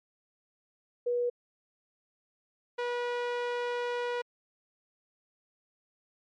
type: tone pair in turn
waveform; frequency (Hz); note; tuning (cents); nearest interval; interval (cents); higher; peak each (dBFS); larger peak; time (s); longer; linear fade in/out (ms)
sine / sawtooth; 484.9 / 484.9; B4 / B4; -32 / -32; unison; 0; neither; -26 / -26; neither; 1.06-1.3 / 2.78-4.22; second; 10
effects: low-pass 3000 Hz 12 dB/octave + MP3 96 kbps